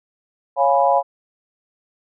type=chord; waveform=sine; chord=C# dominant seventh; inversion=none; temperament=equal; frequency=554.4 / 698.5 / 830.6 / 987.8 Hz; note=C#5 / E#5 / G#5 / B5; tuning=0 / 0 / 0 / 0 cents; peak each=-18 / -18 / -18 / -20 dBFS; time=0.56-1.03 s; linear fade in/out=50 ms; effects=none